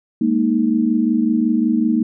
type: chord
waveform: sine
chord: Ab suspended second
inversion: none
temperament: equal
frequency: 207.7 / 233.1 / 311.1 Hz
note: Ab3 / Bb3 / Eb4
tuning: 0 / 0 / 0 cents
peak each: -21 / -16 / -19 dBFS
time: 0.21-2.03 s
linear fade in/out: 5 ms
effects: none